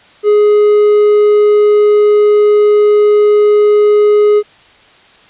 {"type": "tone", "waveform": "triangle", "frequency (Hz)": 417.6, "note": "G#4", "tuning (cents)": 10, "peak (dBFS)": -3, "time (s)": [0.23, 4.43], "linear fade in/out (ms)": 50, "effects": ["white hiss -43 dBFS RMS until 5.29 s", "resampled to 8000 Hz"]}